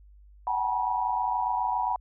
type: tone cluster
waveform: sine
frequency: 741 / 768 / 856 / 966 Hz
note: F#5 / G5 / A5 / B5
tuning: +2 / -36 / -48 / -39 cents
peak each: -35 / -32 / -31 / -27 dBFS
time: 0.47-1.96 s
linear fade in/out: 2 ms
effects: added 50 Hz sine -50 dBFS peak until 2 s